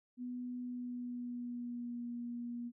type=tone with pitch glide; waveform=sine; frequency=247.2 to 239.1 Hz; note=B3 to A#3; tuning=+2 to +44 cents; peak=-39 dBFS; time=0.17-2.72 s; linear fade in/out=50 ms; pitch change=-58 cents; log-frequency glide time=0.61-2.07 s; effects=none